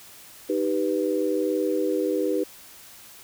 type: chord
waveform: sine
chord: Eb augmented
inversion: none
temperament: equal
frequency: 311.1 / 392 / 493.9 Hz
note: Eb4 / G4 / B4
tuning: 0 / 0 / 0 cents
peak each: -26 dBFS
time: 0.49-2.44 s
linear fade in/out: 10 ms
effects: white hiss -47 dBFS RMS until 3.23 s